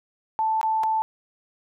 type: tone with dropouts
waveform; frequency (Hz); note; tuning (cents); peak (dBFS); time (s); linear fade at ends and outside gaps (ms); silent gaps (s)
sine; 880; A5; 0; -20; 0.39-1.02; 0; 0.613-0.63 / 0.834-0.837
effects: none